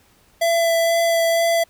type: tone with vibrato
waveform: square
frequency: 669 Hz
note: E5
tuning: 25 cents sharp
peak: -16 dBFS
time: 0.41-1.64 s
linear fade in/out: 10 ms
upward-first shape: sine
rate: 2.1 Hz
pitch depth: 11 cents each way
effects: pink hiss -56 dBFS RMS until 1.69 s